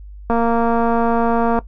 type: click train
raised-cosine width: 1 ms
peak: -5 dBFS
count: 300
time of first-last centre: 0.3-1.589 s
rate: 232 Hz
effects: noise-tail reverb RT60 0.1 s tail -17 dB re dry + added 50 Hz sine -33 dBFS peak until 1.67 s